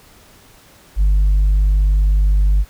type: tone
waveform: sine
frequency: 49.7 Hz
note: G1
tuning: 25 cents sharp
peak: -8 dBFS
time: 0.96-2.65 s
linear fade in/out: 50 ms
effects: tanh soft clip ceiling -9 dBFS + pink hiss -47 dBFS RMS until 2.69 s